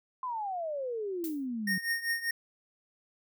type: exponential sweep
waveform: sine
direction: down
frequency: 1046.5 to 180 Hz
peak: -32 dBFS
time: 0.23-1.78 s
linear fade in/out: 2 ms
type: noise with exponential decay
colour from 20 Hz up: violet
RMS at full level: -37 dBFS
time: 1.24-1.46 s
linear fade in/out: 1 ms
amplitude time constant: 47 ms
type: tone with tremolo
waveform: square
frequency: 1848 Hz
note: A#6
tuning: 16 cents flat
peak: -27 dBFS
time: 1.67-2.31 s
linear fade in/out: 5 ms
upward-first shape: triangle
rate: 5.1 Hz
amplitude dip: 85%
effects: none